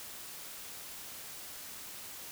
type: silence
effects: white hiss -46 dBFS RMS until 2.31 s